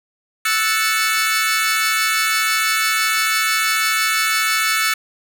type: chord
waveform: sawtooth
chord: F# minor seventh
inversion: third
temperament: equal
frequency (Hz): 1318.5 / 1480 / 1760 / 2217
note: E6 / F#6 / A6 / C#7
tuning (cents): 0 / 0 / 0 / 0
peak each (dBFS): -17 / -21 / -19 / -17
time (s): 0.45-4.94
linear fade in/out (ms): 5
effects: none